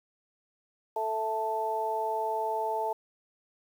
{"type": "harmonic tone", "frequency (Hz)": 220, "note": "A3", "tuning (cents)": 0, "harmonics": [2, 3, 4], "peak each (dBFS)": [-34, -34, -30], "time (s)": [0.96, 2.93], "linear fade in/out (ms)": 5, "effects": ["9-bit"]}